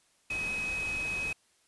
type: tone in noise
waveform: sine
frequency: 2539 Hz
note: D#7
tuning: 34 cents sharp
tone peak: -31 dBFS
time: 0.3-1.33 s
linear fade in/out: 5 ms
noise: pink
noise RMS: -42 dBFS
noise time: 0.3-1.33 s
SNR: +8 dB
effects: white hiss -68 dBFS RMS until 1.67 s + resampled to 24000 Hz